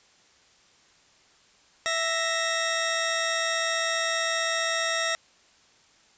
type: tone pair together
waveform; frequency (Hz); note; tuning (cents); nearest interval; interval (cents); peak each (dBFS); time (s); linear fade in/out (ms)
15% pulse; 660 / 1864.7; E5 / A#6; +2 / 0; octave + tritone; 1798; -21; 1.86-5.15; 0
effects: white hiss -59 dBFS RMS until 6.17 s + resampled to 16000 Hz